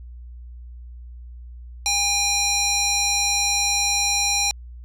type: tone with band-pass filter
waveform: square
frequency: 810 Hz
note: G#5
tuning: 43 cents flat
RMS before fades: -21 dBFS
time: 1.86-4.51 s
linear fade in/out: 0 ms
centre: 5400 Hz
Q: 1.8
effects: added 60 Hz sine -36 dBFS peak until 4.84 s

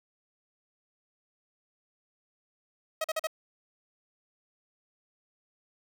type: tone bursts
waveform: sawtooth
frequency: 635 Hz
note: D#5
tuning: 35 cents sharp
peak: -24 dBFS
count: 4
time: 3.01-3.271 s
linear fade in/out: 5 ms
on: 33 ms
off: 43 ms
effects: 10-bit

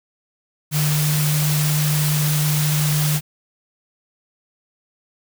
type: tone in noise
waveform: sine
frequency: 150.5 Hz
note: D3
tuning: 43 cents sharp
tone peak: -17 dBFS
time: 0.71-3.21 s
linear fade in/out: 50 ms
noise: white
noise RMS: -24 dBFS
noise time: 0.71-3.21 s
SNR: +4 dB
effects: none

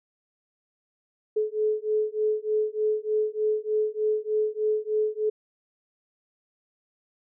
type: beating tone pair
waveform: sine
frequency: 427.3 / 430.6 Hz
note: G#4 / A4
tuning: +49 / -37 cents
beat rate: 3.3 Hz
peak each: -26 dBFS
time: 1.36-5.3 s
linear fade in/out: 10 ms
effects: none

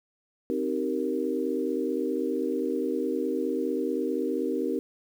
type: chord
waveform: sine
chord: C minor seventh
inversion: none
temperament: equal with one note detuned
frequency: 261.6 / 311.1 / 386.6 / 466.2 Hz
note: C4 / Eb4 / G4 / Bb4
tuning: 0 / 0 / -24 / 0 cents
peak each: -31 dBFS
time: 0.5-4.79 s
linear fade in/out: 0 ms
effects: 9-bit

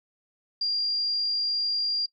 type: tone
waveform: sine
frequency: 4783 Hz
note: D8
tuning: 31 cents sharp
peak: -24 dBFS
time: 0.61-2.06 s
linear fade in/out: 5 ms
effects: noise-tail reverb RT60 0.1 s tail -20 dB re dry

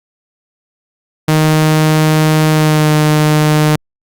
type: tone with pitch glide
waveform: sawtooth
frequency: 155.56 to 152.36 Hz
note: D#3 to D#3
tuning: 0 to -36 cents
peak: -4 dBFS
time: 1.28-3.76 s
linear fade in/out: 5 ms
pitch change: -36 cents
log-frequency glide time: 2.5-2.93 s
effects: Opus 48 kbps

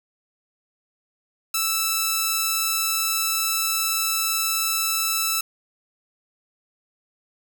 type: tone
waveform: 5% pulse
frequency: 1318.5 Hz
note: E6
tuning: in tune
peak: -9 dBFS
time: 1.54-5.41 s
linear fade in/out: 5 ms
effects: none

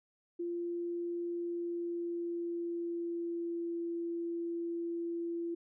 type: tone with pitch glide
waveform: sine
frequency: 345.1 to 339.2 Hz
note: F4 to E4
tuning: -21 to +50 cents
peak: -34 dBFS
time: 0.39-5.55 s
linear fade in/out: 10 ms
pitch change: -29 cents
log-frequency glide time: 1.25-3.82 s
effects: none

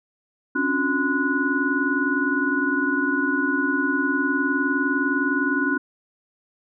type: tone cluster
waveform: sine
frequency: 269.6 / 289.3 / 360.4 / 1029 / 1466 Hz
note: C#4 / D4 / F#4 / C6 / F#6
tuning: -48 / -26 / -45 / -29 / -16 cents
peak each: -25 / -25 / -30 / -31 / -23 dBFS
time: 0.55-5.78 s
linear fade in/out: 10 ms
effects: none

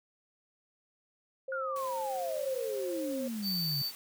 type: tone with pitch glide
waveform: sine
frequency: 530 to 535.2 Hz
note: C5 to C5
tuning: +22 to +39 cents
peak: -35 dBFS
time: 1.48-3.28 s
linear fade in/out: 5 ms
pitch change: +17 cents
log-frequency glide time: 2.81-3.12 s
type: exponential sweep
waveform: sine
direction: down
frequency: 1461 to 136.1 Hz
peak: -34 dBFS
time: 1.52-3.82 s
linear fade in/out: 2 ms
type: high-pass noise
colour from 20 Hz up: white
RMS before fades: -48 dBFS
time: 1.76-3.95 s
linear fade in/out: 0 ms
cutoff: 130 Hz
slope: 24 dB/octave
type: tone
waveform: square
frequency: 4564 Hz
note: C#8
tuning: 50 cents sharp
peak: -32 dBFS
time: 3.42-3.92 s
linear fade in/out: 50 ms
effects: none

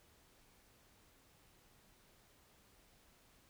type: silence
effects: pink hiss -68 dBFS RMS until 3.49 s

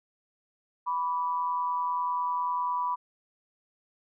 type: tone pair together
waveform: sine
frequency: 986 / 1156.1 Hz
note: B5 / D6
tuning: -3 / -28 cents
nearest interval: minor third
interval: 275 cents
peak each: -27 / -34 dBFS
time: 0.86-2.96 s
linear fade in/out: 20 ms
effects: none

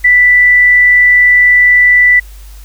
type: tone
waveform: sine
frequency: 1976 Hz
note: B6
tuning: in tune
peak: -3 dBFS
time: 0.04-2.2 s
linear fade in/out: 10 ms
effects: added 50 Hz sine -29 dBFS peak until 2.64 s + white hiss -42 dBFS RMS until 2.64 s

